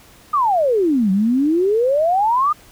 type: exponential two-way sweep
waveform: sine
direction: down then up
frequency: 1248 to 185 to 1248 Hz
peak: -13 dBFS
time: 0.33-2.53 s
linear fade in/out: 10 ms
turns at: 1.11 s
effects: pink hiss -47 dBFS RMS until 2.71 s